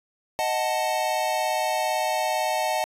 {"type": "chord", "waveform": "square", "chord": "D# diminished", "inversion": "none", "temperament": "equal", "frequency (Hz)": [622.3, 740, 880], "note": ["D#5", "F#5", "A5"], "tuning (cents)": [0, 0, 0], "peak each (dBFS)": -28, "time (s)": [0.39, 2.84], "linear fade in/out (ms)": 0, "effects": ["resampled to 32000 Hz"]}